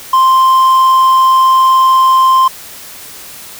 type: tone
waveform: triangle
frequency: 1046.5 Hz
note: C6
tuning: in tune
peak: -3 dBFS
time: 0.13-2.48 s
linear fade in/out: 5 ms
effects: white hiss -31 dBFS RMS until 3.59 s